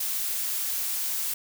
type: noise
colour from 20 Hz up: blue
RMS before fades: -29 dBFS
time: 0-1.34 s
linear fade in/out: 5 ms
effects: none